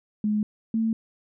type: tone pair in turn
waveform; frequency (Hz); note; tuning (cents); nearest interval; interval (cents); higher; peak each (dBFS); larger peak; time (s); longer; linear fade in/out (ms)
sine; 211.2 / 223.9; G#3 / A3; +29 / +30; minor second; 101; second; -21; neither; 0.24-0.43 / 0.74-0.93; neither; 2
effects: none

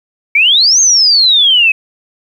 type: exponential two-way sweep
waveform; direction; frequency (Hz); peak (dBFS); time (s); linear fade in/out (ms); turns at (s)
sine; up then down; 2223 to 6500 to 2526; -5; 0.35-1.72; 5; 0.8
effects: 7-bit

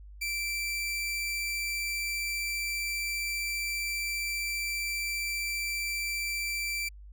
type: tone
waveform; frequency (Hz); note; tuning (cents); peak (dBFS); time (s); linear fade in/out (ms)
sawtooth; 2339; D7; -8; -27; 0.21-6.89; 10
effects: added 50 Hz sine -45 dBFS peak until 7.12 s

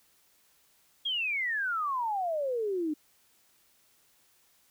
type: exponential sweep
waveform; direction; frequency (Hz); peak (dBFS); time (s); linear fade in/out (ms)
sine; down; 3322 to 293.7; -28; 1.05-2.94; 10
effects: white hiss -66 dBFS RMS until 4.7 s

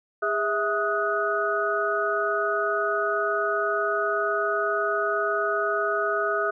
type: tone cluster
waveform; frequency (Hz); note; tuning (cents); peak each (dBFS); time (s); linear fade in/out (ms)
sine; 409.5 / 654 / 1253 / 1475; G#4 / E5 / D#6 / F#6; -24 / -14 / +12 / -6; -28 / -28 / -27 / -28; 0.22-6.51; 10
effects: none

